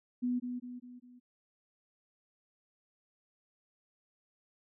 sine tone with echo, 246.9 Hz, B3, in tune, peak -29 dBFS, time 0.22-0.4 s, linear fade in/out 20 ms, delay 200 ms, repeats 4, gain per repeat -6 dB, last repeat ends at 1.2 s, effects none

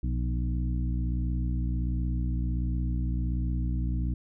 harmonic tone with a mistuned harmonic, 61.4 Hz, B1, 9 cents flat, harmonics 1 / 2 / 3 / 4 / 5, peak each -27 / -33 / -37 / -39 / -41 dBFS, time 0.03-4.14 s, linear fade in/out 5 ms, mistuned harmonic 3, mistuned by -52 cents, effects none

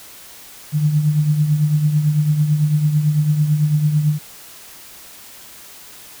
sine tone with tremolo, 150.6 Hz, D3, 44 cents sharp, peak -10 dBFS, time 0.72-4.19 s, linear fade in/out 50 ms, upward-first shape triangle, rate 9 Hz, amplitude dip 65%, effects white hiss -40 dBFS RMS until 6.2 s

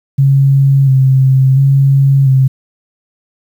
sine tone with vibrato, 134.9 Hz, C#3, 47 cents flat, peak -5 dBFS, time 0.18-2.48 s, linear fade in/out 10 ms, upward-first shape square, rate 0.72 Hz, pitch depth 30 cents each way, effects 7-bit

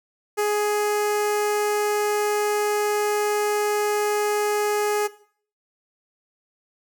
sawtooth tone with notch filter, 417.1 Hz, G#4, 7 cents sharp, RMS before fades -22 dBFS, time 0.37-5.08 s, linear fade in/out 20 ms, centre 3600 Hz, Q 1.5, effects noise-tail reverb RT60 0.5 s tail -17 dB re dry

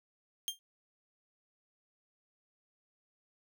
sawtooth tone with exponential decay, 3193 Hz, G7, 31 cents sharp, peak -26 dBFS, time 0.48-0.59 s, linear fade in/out 0 ms, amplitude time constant 22 ms, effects none

